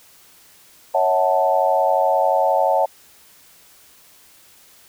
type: chord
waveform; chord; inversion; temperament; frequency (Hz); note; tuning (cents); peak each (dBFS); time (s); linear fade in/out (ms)
sine; F# minor seventh; second; equal with one note detuned; 554.4 / 645.7 / 740 / 880; C#5 / E5 / F#5 / A5; 0 / -36 / 0 / 0; -20; 0.94-2.86; 10
effects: white hiss -50 dBFS RMS until 4.88 s